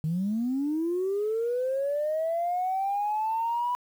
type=linear sweep; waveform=sine; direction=up; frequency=150.9 to 987.8 Hz; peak=-24 dBFS; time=0.04-3.75 s; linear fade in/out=0 ms; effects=tanh soft clip ceiling -21 dBFS + 9-bit